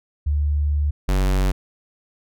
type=tone pair in turn; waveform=sine / square; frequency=73.42 / 47.23 Hz; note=D2 / F#1; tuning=0 / +36 cents; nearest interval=minor sixth; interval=764 cents; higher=first; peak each=-17 dBFS; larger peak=neither; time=0.26-0.91 / 1.08-1.52 s; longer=first; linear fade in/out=10 ms; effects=none